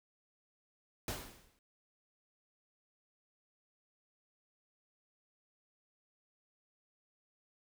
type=noise with exponential decay; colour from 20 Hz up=pink; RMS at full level=-37 dBFS; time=1.08-1.59 s; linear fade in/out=2 ms; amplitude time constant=110 ms; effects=none